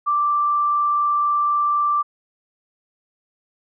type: tone with frequency modulation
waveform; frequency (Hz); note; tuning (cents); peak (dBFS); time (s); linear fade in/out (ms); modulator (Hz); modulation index
sine; 1174.7; D6; 0; -16; 0.06-2.03; 20; 24; 0.22
effects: none